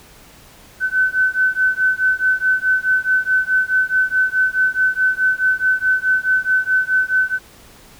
sine beating tone pair, 1515 / 1519.7 Hz, F#6 / F#6, +40 / +46 cents, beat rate 4.7 Hz, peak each -17 dBFS, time 0.8-7.39 s, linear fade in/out 50 ms, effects pink hiss -45 dBFS RMS until 7.99 s

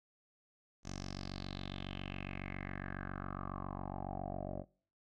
10% pulse tone with low-pass filter sweep, 47.27 Hz, F#1, 38 cents sharp, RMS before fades -43 dBFS, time 0.83-4.65 s, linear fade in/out 50 ms, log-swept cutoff 6300 to 560 Hz, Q 5.3, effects noise-tail reverb RT60 0.5 s tail -24 dB re dry

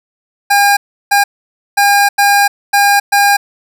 25% pulse tone bursts at uneven times, 808 Hz, G#5, 48 cents flat, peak -3 dBFS, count 6, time 0.5-0.77 / 1.11-1.24 / 1.77-2.09 / 2.18-2.48 / 2.73-3 / 3.12-3.37 s, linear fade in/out 10 ms, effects none

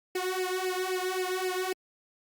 sawtooth tone with flanger, 370 Hz, F#4, in tune, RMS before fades -31 dBFS, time 0.15-1.73 s, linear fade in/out 5 ms, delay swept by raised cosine 0.4 to 2.2 ms, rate 3.8 Hz, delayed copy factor +0.9, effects Opus 48 kbps

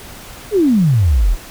sine exponential sweep, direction down, 448.7 to 34.72 Hz, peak -9 dBFS, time 0.51-1.37 s, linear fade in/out 50 ms, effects pink hiss -35 dBFS RMS until 1.5 s

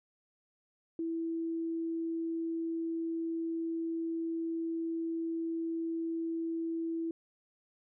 sine tone, 329.6 Hz, E4, in tune, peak -32 dBFS, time 0.99-7.11 s, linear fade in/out 2 ms, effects none

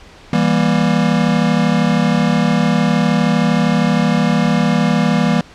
square chord, E diminished, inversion none, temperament just, 164.81 / 197.78 / 237.3 Hz, E3 / G3 / Bb3, 0 / +16 / +31 cents, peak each -17 dBFS, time 0.33-5.41 s, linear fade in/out 2 ms, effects pink hiss -41 dBFS RMS until 5.54 s + low-pass 5000 Hz 12 dB/octave

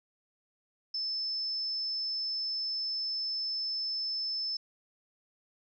sine tone, 5260 Hz, E8, 5 cents flat, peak -31 dBFS, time 0.94-4.57 s, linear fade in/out 5 ms, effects none

